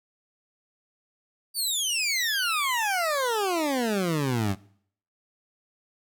20% pulse exponential sweep, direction down, 4699 to 91.9 Hz, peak -19 dBFS, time 1.54-4.56 s, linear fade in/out 50 ms, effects noise-tail reverb RT60 0.6 s tail -21 dB re dry

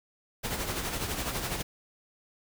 pink noise with tremolo, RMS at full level -31 dBFS, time 0.43-1.63 s, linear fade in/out 20 ms, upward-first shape sine, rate 12 Hz, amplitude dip 50%, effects none

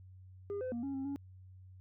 sine tone with pitch steps, 404.4 / 511 / 236.2 / 275.7 / 268.7 / 280 Hz, G#4 / C5 / A#3 / C#4 / C4 / C#4, -46 / -41 / +23 / -9 / +46 / +18 cents, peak -33 dBFS, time 0.5-1.16 s, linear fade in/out 0 ms, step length 110 ms, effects tanh soft clip ceiling -35 dBFS + added 93 Hz sine -52 dBFS peak until 1.8 s

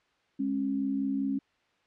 sine tone pair together, 207.7 / 272.8 Hz, G#3 / C#4, 0 / -28 cents, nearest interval perfect fourth, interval 472 cents, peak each -33 / -28 dBFS, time 0.39-1.39 s, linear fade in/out 10 ms, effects white hiss -69 dBFS RMS until 1.86 s + low-pass 3000 Hz 12 dB/octave

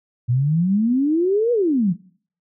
sine exponential two-way sweep, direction up then down, 117.3 to 493.9 to 165 Hz, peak -15 dBFS, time 0.28-1.94 s, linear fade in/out 20 ms, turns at 1.52 s, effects noise-tail reverb RT60 0.5 s tail -20 dB re dry

